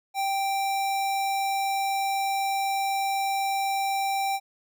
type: tone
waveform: square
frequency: 784 Hz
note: G5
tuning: in tune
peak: -25 dBFS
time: 0.14-4.4 s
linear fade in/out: 50 ms
effects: none